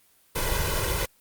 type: noise with comb filter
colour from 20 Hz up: pink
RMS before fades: -26 dBFS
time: 0.35-1.06 s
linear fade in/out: 10 ms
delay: 2 ms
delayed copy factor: +0.75
effects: white hiss -61 dBFS RMS until 1.2 s + Opus 24 kbps

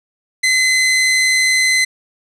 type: tone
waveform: sawtooth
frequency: 2043 Hz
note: C7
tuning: 42 cents flat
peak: -8 dBFS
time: 0.43-1.85 s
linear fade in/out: 10 ms
effects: resampled to 22050 Hz + 8-bit

